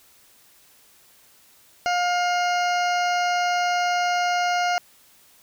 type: harmonic tone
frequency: 710 Hz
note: F5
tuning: 28 cents sharp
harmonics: 1 / 2 / 3 / 4 / 6 / 7 / 8 / 9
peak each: -21 / -27 / -31 / -33 / -37 / -38 / -39 / -40 dBFS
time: 1.86-4.78 s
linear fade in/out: 0 ms
effects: white hiss -55 dBFS RMS until 5.42 s